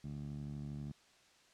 15% pulse tone with band-pass filter, 72.5 Hz, D2, 22 cents flat, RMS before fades -44 dBFS, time 0.04-0.92 s, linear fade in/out 5 ms, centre 160 Hz, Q 1.8, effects white hiss -66 dBFS RMS until 1.53 s + low-pass 6000 Hz 12 dB/octave

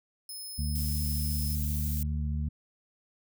10% pulse tone, 5180 Hz, E8, 31 cents flat, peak -33 dBFS, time 0.29-1.55 s, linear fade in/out 2 ms
harmonic tone, 74.7 Hz, D2, 30 cents sharp, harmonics 1 / 2 / 3, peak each -29 / -35 / -39 dBFS, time 0.58-2.49 s, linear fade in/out 10 ms
violet noise, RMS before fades -38 dBFS, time 0.75-2.03 s, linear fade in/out 2 ms
effects none

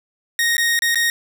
sawtooth tone with dropouts, 1864.7 Hz, A#6, in tune, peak -12 dBFS, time 0.39-1.1 s, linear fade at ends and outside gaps 1 ms, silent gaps 0.568-0.58 / 0.791-0.821 / 0.946-0.956 s, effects none

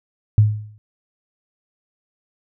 sine tone with exponential decay, 106.2 Hz, G#2, 39 cents sharp, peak -6 dBFS, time 0.38-0.78 s, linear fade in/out 0 ms, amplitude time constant 85 ms, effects none

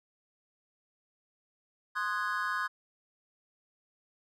triangle chord, Ab dominant seventh, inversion first, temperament equal with one note detuned, 1046.5 / 1240.2 / 1480 / 1661.2 Hz, C6 / Eb6 / Gb6 / Ab6, 0 / -6 / 0 / 0 cents, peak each -34 dBFS, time 1.95-2.68 s, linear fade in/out 20 ms, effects none

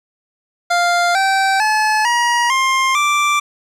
25% pulse tone with pitch steps, 698.5 / 775 / 860 / 954.2 / 1058.7 / 1174.7 Hz, F5 / G5 / A5 / A#5 / C6 / D6, 0 / -20 / -40 / +40 / +20 / 0 cents, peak -9 dBFS, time 0.7-3.4 s, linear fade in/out 10 ms, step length 450 ms, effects low-pass 8000 Hz 12 dB/octave + 8-bit

